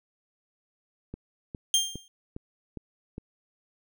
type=click train; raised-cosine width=3 ms; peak=-24 dBFS; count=6; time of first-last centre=1.14-3.181 s; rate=2.45 Hz
type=tone with exponential decay; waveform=25% pulse; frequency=3190 Hz; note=G7; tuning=30 cents sharp; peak=-14 dBFS; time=1.74-2.08 s; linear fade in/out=1 ms; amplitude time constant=72 ms
effects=none